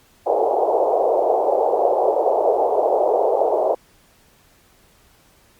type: band-pass noise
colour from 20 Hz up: pink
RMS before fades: -18 dBFS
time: 0.26-3.75 s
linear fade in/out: 10 ms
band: 410 to 820 Hz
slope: 48 dB/octave
effects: pink hiss -55 dBFS RMS until 5.59 s + Opus 48 kbps